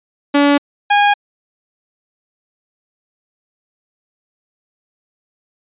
sawtooth tone pair in turn, 286.2 / 819.1 Hz, D4 / G#5, -45 / -24 cents, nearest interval octave + tritone, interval 1821 cents, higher second, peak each -5 dBFS, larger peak neither, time 0.34-0.58 / 0.9-1.14 s, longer neither, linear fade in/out 10 ms, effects resampled to 8000 Hz

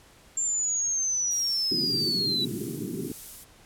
sine linear sweep, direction down, 7360 to 3900 Hz, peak -24 dBFS, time 0.37-2.45 s, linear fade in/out 5 ms
violet noise with tremolo, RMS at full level -37 dBFS, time 1.3-3.45 s, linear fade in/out 20 ms, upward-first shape sine, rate 1.7 Hz, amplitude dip 40%
white band-pass noise, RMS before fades -33 dBFS, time 1.71-3.12 s, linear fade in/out 5 ms, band 110 to 410 Hz, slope 96 dB/octave
effects pink hiss -55 dBFS RMS until 3.65 s + low-pass 12000 Hz 12 dB/octave

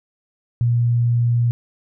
sine tone, 119.1 Hz, A#2, 38 cents sharp, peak -14 dBFS, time 0.61-1.51 s, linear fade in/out 0 ms, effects none

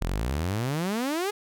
sawtooth exponential sweep, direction up, 38.51 to 426.1 Hz, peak -22 dBFS, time 0.01-1.31 s, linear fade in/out 10 ms, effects none

